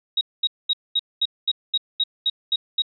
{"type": "tone bursts", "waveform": "sine", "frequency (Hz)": 3801, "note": "A#7", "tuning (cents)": 33, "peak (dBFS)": -17, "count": 11, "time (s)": [0.17, 2.821], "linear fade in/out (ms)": 5, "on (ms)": 41, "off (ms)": 220, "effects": []}